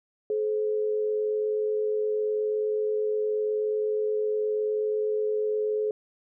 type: tone pair together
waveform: sine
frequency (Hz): 427.3 / 526.4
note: G#4 / C5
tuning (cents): +49 / +10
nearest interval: major third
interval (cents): 361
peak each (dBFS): -24 / -35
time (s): 0.3-5.91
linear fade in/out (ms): 2
effects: none